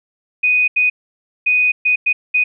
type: tone bursts at uneven times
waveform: sine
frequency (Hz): 2489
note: D#7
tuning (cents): 0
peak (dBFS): -11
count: 6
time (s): 0.43-0.68 / 0.76-0.9 / 1.46-1.72 / 1.85-1.96 / 2.06-2.13 / 2.34-2.44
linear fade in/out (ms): 10
effects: none